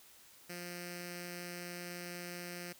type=tone with notch filter; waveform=5% pulse; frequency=175.8 Hz; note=F3; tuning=12 cents sharp; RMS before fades=-45 dBFS; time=0.49-2.73 s; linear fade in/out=10 ms; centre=990 Hz; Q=0.65; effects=white hiss -60 dBFS RMS until 2.79 s